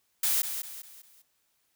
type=noise with echo; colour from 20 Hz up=blue; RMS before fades=-26 dBFS; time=0.23-0.42 s; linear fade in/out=5 ms; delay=200 ms; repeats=4; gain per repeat=-8 dB; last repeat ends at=1.22 s; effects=white hiss -73 dBFS RMS until 1.75 s